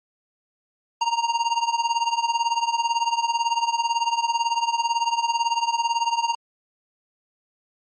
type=tone with tremolo; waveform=square; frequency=932.3 Hz; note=A#5; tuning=in tune; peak=-17 dBFS; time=1.01-6.35 s; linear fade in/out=5 ms; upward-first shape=triangle; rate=18 Hz; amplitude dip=90%; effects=MP3 32 kbps